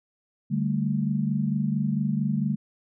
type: chord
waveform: sine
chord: D suspended fourth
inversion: none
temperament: just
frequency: 146.83 / 195.78 / 220.2 Hz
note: D3 / G3 / A3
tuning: 0 / -2 / +2 cents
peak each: -27 dBFS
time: 0.5-2.56 s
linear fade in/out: 20 ms
effects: none